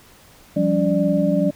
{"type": "tone cluster", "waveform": "sine", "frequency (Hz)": [173.7, 195.6, 285.1, 593], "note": ["F3", "G3", "C#4", "D5"], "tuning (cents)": [-9, -4, 49, 17], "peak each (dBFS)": -21, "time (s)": [0.56, 1.51], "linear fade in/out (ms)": 10, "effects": ["pink hiss -49 dBFS RMS until 1.55 s"]}